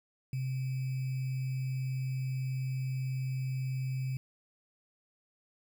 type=tone with sample-and-hold; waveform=sine; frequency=130.81 Hz; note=C3; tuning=in tune; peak=-31 dBFS; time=0.33-4.17 s; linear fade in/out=2 ms; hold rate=2450 Hz; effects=none